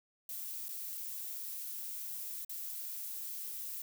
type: noise with dropouts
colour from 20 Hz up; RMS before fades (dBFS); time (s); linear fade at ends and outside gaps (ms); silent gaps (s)
violet; -42; 0.29-3.82; 2; 0.684-0.69 / 2.448-2.494
effects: none